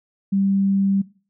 sine tone, 196 Hz, G3, in tune, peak -16 dBFS, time 0.32-1.02 s, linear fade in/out 10 ms, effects noise-tail reverb RT60 0.4 s tail -21 dB re dry

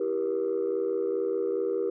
sine chord, E diminished, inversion none, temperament equal with one note detuned, 329.6 / 392 / 476.8 Hz, E4 / G4 / Bb4, 0 / 0 / +39 cents, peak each -33 / -27 / -28 dBFS, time 0-1.9 s, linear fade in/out 5 ms, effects tanh soft clip ceiling -20 dBFS

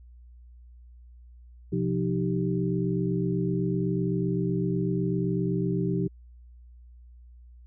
sine tone cluster, 126.7 / 174.6 / 310 / 389.2 Hz, B2 / F3 / D#4 / G4, +45 / 0 / -6 / -12 cents, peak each -30 / -27 / -32 / -31 dBFS, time 1.72-6.08 s, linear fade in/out 10 ms, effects added 60 Hz sine -47 dBFS peak until 7.66 s

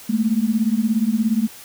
sine beating tone pair, 212.5 / 229.5 Hz, G#3 / A#3, +40 / -27 cents, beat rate 17 Hz, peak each -19 dBFS, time 0.09-1.48 s, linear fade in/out 10 ms, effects white hiss -41 dBFS RMS until 1.64 s

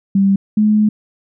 sine tone pair in turn, 196 / 212.5 Hz, G3 / G#3, 0 / +40 cents, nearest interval minor second, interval 140 cents, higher second, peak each -9 dBFS, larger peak neither, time 0.15-0.36 / 0.57-0.89 s, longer second, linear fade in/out 5 ms, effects none

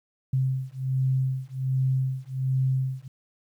sine beating tone pair, 130.81 / 132.11 Hz, C3 / C3, 0 / +17 cents, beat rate 1.3 Hz, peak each -26 dBFS, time 0.33-3.08 s, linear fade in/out 5 ms, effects 10-bit

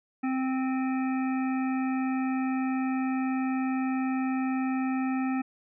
harmonic tone with a mistuned harmonic, 261.6 Hz, C4, in tune, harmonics 1 / 3 / 5 / 7 / 9 / 10, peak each -26 / -36 / -40 / -43 / -45 / -46 dBFS, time 0.23-5.42 s, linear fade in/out 10 ms, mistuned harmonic 10, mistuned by -61 cents, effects none

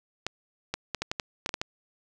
clicks, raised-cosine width 0.2 ms, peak -12 dBFS, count 10, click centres 0.266 / 0.74 / 0.947 / 1.02 / 1.115 / 1.198 / 1.461 / 1.492 / 1.541 / 1.615 s, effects none

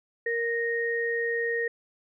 sine tone pair together, 466.2 / 1860.6 Hz, A#4 / A#6, 0 / -4 cents, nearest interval 2 octaves, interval 2396 cents, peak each -28 dBFS, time 0.26-1.68 s, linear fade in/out 5 ms, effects none

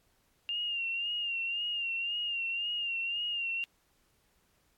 sine tone with vibrato, 2794 Hz, F7, in tune, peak -31 dBFS, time 0.49-3.64 s, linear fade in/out 0 ms, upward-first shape sine, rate 1.9 Hz, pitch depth 53 cents each way, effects pink hiss -71 dBFS RMS until 4.77 s + AAC 64 kbps

